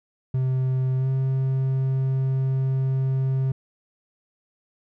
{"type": "tone with pitch glide", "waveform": "triangle", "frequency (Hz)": [130, 132.73], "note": ["C3", "C3"], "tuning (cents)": [-11, 25], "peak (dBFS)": -18, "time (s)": [0.34, 3.52], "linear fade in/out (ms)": 5, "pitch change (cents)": 36, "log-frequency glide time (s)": [0.97, 1.08], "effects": []}